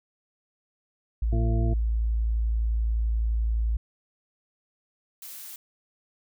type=tone; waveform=sine; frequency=55.8 Hz; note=A1; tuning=25 cents sharp; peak=-22 dBFS; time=1.22-3.77 s; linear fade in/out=5 ms
type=harmonic tone; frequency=112.9 Hz; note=A2; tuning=45 cents sharp; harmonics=1 / 2 / 3 / 4 / 6; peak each=-26 / -34 / -33 / -42 / -38 dBFS; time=1.32-1.74 s; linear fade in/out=10 ms
type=noise; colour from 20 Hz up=blue; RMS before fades=-41 dBFS; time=5.22-5.56 s; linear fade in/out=2 ms
effects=none